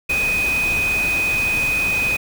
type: tone in noise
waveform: sine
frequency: 2500 Hz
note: D#7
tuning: 8 cents sharp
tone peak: -17 dBFS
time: 0.09-2.17 s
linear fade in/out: 10 ms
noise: pink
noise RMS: -28 dBFS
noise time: 0.09-2.17 s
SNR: +8 dB
effects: none